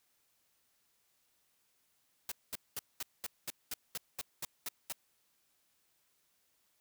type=noise bursts; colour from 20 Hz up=white; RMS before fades=-39 dBFS; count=12; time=2.29-4.924 s; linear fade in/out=2 ms; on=27 ms; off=210 ms; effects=white hiss -75 dBFS RMS until 6.8 s